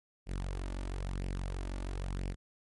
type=tone with flanger; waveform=sawtooth; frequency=46.32 Hz; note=F#1; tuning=3 cents sharp; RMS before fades=-37 dBFS; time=0.26-2.36 s; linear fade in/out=50 ms; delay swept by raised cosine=0.38 to 3.48 ms; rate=1 Hz; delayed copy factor=+0.55; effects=MP3 48 kbps